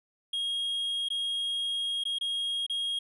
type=tone with dropouts; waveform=triangle; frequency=3266 Hz; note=G#7; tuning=30 cents flat; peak=-27 dBFS; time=0.33-2.99 s; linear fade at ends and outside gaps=5 ms; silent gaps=1.087-1.102 / 2.038-2.052 / 2.186-2.21 / 2.665-2.697 s; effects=resampled to 24000 Hz